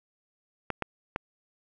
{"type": "clicks", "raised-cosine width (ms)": 0.5, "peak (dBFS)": -14, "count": 3, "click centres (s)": [0.703, 0.823, 1.161], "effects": []}